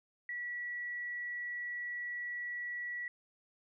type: tone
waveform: sine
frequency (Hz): 1940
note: B6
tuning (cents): -31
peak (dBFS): -37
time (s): 0.29-3.08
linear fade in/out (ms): 2
effects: none